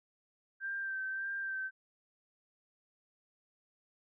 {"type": "tone with vibrato", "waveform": "sine", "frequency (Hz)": 1568, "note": "G6", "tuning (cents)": 0, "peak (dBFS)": -35, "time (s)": [0.6, 1.71], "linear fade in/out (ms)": 50, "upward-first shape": "sine", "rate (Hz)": 1.7, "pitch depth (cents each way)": 26, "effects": []}